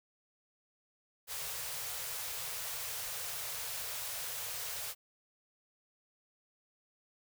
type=band-stop noise; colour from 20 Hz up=white; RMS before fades=-40 dBFS; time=1.27-4.95 s; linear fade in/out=50 ms; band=160 to 420 Hz; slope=96 dB/octave; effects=none